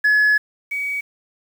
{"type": "tone pair in turn", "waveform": "sine", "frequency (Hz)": [1700, 2265], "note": ["G#6", "C#7"], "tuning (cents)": [40, 37], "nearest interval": "perfect fourth", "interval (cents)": 497, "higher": "second", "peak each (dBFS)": [-10, -21], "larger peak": "first", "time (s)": [[0.04, 0.38], [0.71, 1.01]], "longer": "first", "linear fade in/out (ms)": 10, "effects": ["tanh soft clip ceiling -11 dBFS", "7-bit"]}